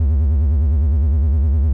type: tone with vibrato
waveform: triangle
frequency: 73.3 Hz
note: D2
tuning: 3 cents flat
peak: -10 dBFS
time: 0-1.73 s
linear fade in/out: 5 ms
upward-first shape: sine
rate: 9.8 Hz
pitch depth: 190 cents each way
effects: none